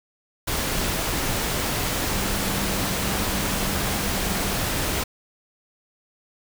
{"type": "tone in noise", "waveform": "sine", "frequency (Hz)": 196, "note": "G3", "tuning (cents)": 0, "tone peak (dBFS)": -32, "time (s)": [2.12, 4.59], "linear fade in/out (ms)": 10, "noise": "pink", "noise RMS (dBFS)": -25, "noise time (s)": [0.47, 5.04], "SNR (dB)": -10, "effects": []}